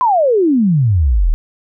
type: exponential sweep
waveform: sine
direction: down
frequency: 1046.5 to 34.65 Hz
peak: -9 dBFS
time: 0.01-1.34 s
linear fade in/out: 0 ms
effects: none